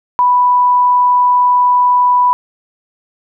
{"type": "tone", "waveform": "sine", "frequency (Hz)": 987.8, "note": "B5", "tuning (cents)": 0, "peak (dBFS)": -7, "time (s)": [0.19, 2.33], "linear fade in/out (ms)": 0, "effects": []}